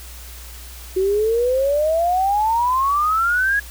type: exponential sweep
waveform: sine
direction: up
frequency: 370 to 1682 Hz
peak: -15 dBFS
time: 0.96-3.6 s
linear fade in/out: 10 ms
effects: added 60 Hz sine -36 dBFS peak until 3.7 s + white hiss -40 dBFS RMS until 3.7 s